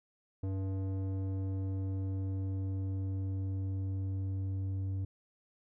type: tone with low-pass filter sweep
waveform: square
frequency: 96 Hz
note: G2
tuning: 36 cents flat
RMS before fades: -35 dBFS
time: 0.43-5.05 s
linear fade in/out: 5 ms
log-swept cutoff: 460 to 210 Hz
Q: 0.87
effects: none